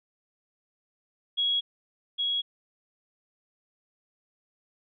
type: tone pair in turn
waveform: sine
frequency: 3322 / 3322 Hz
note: G#7 / G#7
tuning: 0 / 0 cents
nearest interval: unison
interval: 0 cents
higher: neither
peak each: -23 / -25 dBFS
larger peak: first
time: 1.37-1.61 / 2.18-2.42 s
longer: neither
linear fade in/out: 20 ms
effects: none